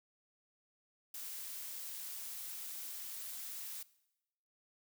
blue noise, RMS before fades -45 dBFS, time 1.14-3.83 s, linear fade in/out 5 ms, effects noise-tail reverb RT60 0.9 s tail -20 dB re dry

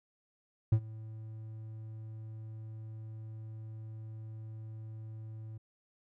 triangle tone with ADSR envelope, 110 Hz, A2, in tune, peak -18 dBFS, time 0.72-5.58 s, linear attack 6 ms, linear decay 70 ms, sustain -22 dB, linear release 8 ms, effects none

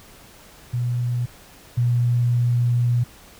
sine tone pair in turn, 121.8 / 120.82 Hz, B2 / B2, -24 / -38 cents, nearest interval unison, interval 14 cents, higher first, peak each -20 / -16 dBFS, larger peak second, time 0.73-1.26 / 1.77-3.04 s, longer second, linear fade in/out 10 ms, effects pink hiss -47 dBFS RMS until 3.39 s

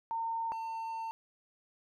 sine / triangle tone pair in turn, 911 / 902.1 Hz, A#5 / A5, -40 / +43 cents, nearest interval unison, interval 17 cents, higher first, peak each -32 / -34 dBFS, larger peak first, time 0.11-0.52 / 0.52-1.11 s, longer second, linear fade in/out 0 ms, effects none

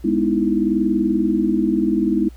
sine chord, E major seventh, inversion first, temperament just, 206 / 247.2 / 309 / 329.6 Hz, G#3 / B3 / D#4 / E4, -14 / +2 / -12 / 0 cents, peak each -21 / -22 / -21 / -20 dBFS, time 0.04-2.29 s, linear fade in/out 10 ms, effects added 60 Hz sine -37 dBFS peak until 2.36 s + pink hiss -54 dBFS RMS until 2.36 s

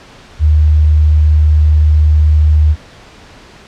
sine tone, 76.3 Hz, D#2, 33 cents flat, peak -5 dBFS, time 0.39-2.76 s, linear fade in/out 50 ms, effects pink hiss -38 dBFS RMS until 3.67 s + low-pass 5000 Hz 12 dB/octave

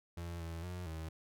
35% pulse tone with pitch steps, 85.4 / 83 / 89.6 / 80.3 Hz, F2 / E2 / F2 / E2, -38 / +12 / +45 / -45 cents, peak -39 dBFS, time 0.17-1.09 s, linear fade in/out 5 ms, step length 230 ms, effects none

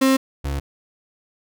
35% pulse tone pair in turn, 265.8 / 70.22 Hz, C4 / C#2, +27 / +23 cents, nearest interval octave + major seventh, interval 2304 cents, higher first, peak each -12 / -21 dBFS, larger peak first, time 0.01-0.17 / 0.44-0.6 s, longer neither, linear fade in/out 10 ms, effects none

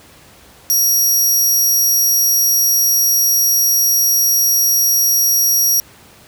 20% pulse tone, 5680 Hz, F8, 28 cents sharp, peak -6 dBFS, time 0.7-5.8 s, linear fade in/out 0 ms, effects pink hiss -44 dBFS RMS until 6.27 s + high-pass 60 Hz 12 dB/octave

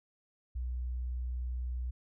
sine tone, 61.74 Hz, B1, in tune, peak -33 dBFS, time 0.55-1.91 s, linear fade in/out 10 ms, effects none

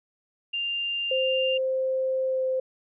sine tone, 2794 Hz, F7, in tune, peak -26 dBFS, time 0.53-1.58 s, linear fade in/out 10 ms
sine tone with pitch glide, 523.3 to 519.7 Hz, C5 to C5, 0 to -12 cents, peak -23 dBFS, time 1.11-2.6 s, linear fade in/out 5 ms, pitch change -12 cents, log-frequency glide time 2.26-2.45 s
effects none

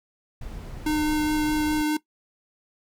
brown noise, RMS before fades -35 dBFS, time 0.41-1.82 s, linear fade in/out 5 ms
square tone with vibrato, 304.1 Hz, D#4, 40 cents flat, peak -22 dBFS, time 0.86-1.97 s, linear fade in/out 5 ms, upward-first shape sine, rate 4.8 Hz, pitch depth 8 cents each way
effects noise-tail reverb RT60 0.1 s tail -18 dB re dry

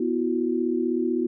sine chord, B suspended fourth, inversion none, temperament equal with one note detuned, 246.9 / 329.6 / 365.5 Hz, B3 / E4 / F#4, 0 / 0 / -21 cents, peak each -26 dBFS, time 0-1.27 s, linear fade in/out 5 ms, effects none

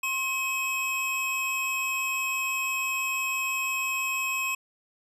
square tone pair together, 1065 / 2551 Hz, C6 / D#7, +30 / +43 cents, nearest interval octave + minor third, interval 1513 cents, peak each -34 / -28 dBFS, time 0.03-4.55 s, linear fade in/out 5 ms, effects resampled to 32000 Hz

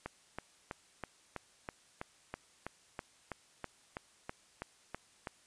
click train, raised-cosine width 0.5 ms, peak -24 dBFS, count 17, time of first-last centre 0.06-5.272 s, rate 3.07 Hz, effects white hiss -65 dBFS RMS until 5.46 s + resampled to 22050 Hz

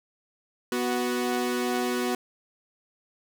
sawtooth tone pair together, 246 / 370.2 Hz, B3 / F#4, -7 / +1 cents, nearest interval perfect fifth, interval 708 cents, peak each -24 dBFS, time 0.72-2.15 s, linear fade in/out 2 ms, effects none

